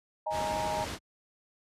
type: chord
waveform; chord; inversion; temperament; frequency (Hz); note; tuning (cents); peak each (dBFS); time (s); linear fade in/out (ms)
sine; D# suspended fourth; none; just; 622.3 / 829.7 / 933.4; D#5 / G#5 / A#5; 0 / -2 / +2; -34; 0.26-0.85; 10
type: low-pass noise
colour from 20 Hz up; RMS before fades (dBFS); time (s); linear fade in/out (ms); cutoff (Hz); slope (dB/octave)
pink; -37; 0.3-0.99; 50; 7500; 12
effects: high-pass 60 Hz 12 dB/octave + resampled to 32000 Hz